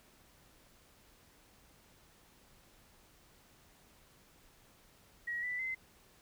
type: tone with pitch steps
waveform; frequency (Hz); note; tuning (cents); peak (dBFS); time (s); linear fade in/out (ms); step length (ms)
sine; 1906 / 1981.2 / 2059; A#6 / B6 / C7; +38 / +5 / -28; -35; 5.27-5.75; 10; 160
effects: pink hiss -64 dBFS RMS until 6.21 s